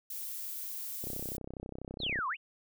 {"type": "noise", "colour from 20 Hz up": "violet", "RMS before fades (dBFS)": -40, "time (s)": [0.1, 1.37], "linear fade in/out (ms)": 5}
{"type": "click train", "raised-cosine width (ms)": 2, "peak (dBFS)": -28, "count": 38, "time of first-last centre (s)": [1.04, 2.189], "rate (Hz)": 32.2}
{"type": "exponential two-way sweep", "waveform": "sine", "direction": "down then up", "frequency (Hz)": [4458, 986, 3117], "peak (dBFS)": -31, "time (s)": [1.99, 2.37], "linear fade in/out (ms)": 50, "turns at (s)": 2.28}
{"effects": []}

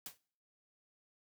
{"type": "noise with exponential decay", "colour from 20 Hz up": "white", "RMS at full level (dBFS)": -41, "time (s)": [0.06, 0.18], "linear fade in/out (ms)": 2, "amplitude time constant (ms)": 26, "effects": ["noise-tail reverb RT60 0.5 s tail -22 dB re dry"]}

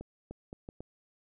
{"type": "accelerating click train", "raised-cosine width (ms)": 2, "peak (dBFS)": -29, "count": 5, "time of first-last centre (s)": [0.01, 0.806], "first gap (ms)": 300, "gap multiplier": 0.73, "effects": []}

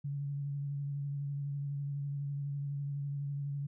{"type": "tone with vibrato", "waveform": "sine", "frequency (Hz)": 141.7, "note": "C#3", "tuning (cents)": 38, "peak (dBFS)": -34, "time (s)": [0.04, 3.67], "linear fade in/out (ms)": 10, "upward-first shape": "triangle", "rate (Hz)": 12, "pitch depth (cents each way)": 27, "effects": []}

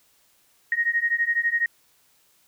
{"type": "beating tone pair", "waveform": "sine", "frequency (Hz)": [1864.7, 1876.7], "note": ["A#6", "A#6"], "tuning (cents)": [0, 11], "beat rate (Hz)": 12, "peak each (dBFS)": [-24, -23], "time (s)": [0.72, 1.66], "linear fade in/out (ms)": 2, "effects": ["white hiss -62 dBFS RMS until 2.47 s"]}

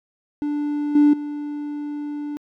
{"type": "tone with level steps", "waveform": "triangle", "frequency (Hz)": 293.7, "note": "D4", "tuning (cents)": 0, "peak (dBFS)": [-19, -8, -24], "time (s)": [0.42, 2.37], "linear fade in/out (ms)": 0, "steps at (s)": [0.95, 1.13], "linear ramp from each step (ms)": 5, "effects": ["tanh soft clip ceiling -6 dBFS"]}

